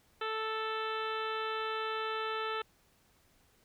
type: harmonic tone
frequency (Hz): 440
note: A4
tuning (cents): 0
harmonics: 1 / 2 / 3 / 4 / 5 / 6 / 7 / 8 / 9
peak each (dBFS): -38 / -42 / -37 / -43 / -50 / -45 / -47 / -48 / -51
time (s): 0.21-2.62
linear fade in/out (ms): 5
effects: pink hiss -68 dBFS RMS until 3.64 s